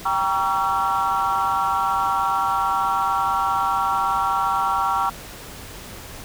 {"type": "chord", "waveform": "sine", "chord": "G diminished seventh", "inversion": "none", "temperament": "just", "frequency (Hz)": [784, 940.8, 1128.9, 1354.7], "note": ["G5", "Bb5", "Db6", "Fb6"], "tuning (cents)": [0, 16, 31, 47], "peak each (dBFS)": -23, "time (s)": [0.05, 5.1], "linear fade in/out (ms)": 10, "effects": ["tanh soft clip ceiling -12 dBFS", "pink hiss -38 dBFS RMS until 6.24 s"]}